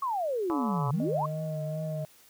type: exponential two-way sweep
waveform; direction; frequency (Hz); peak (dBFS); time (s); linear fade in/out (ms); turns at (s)
sine; down then up; 1139 to 124.1 to 1139; -27; 0.02-1.26; 5; 0.9
type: harmonic tone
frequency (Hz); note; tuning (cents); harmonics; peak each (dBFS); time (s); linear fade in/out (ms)
143.1; D3; -45; 3 / 4 / 5 / 6 / 7 / 8 / 9; -40 / -42 / -40 / -37 / -35 / -37 / -43; 0.5-0.91; 0
type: tone with vibrato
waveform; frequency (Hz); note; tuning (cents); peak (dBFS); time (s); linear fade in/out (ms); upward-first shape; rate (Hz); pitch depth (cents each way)
triangle; 154.6; D#3; -11; -30; 0.93-2.05; 10; triangle; 2.5; 66
type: tone with pitch glide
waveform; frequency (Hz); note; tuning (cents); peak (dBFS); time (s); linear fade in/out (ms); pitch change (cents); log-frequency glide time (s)
sine; 611 to 624.6; D#5 to D#5; -32 to +7; -35; 1-2.05; 0; +39; 1.15-1.32
effects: white hiss -58 dBFS RMS until 2.29 s